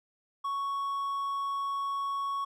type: tone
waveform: triangle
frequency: 1111 Hz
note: C#6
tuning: 4 cents sharp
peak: -28 dBFS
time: 0.44-2.45 s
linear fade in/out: 10 ms
effects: none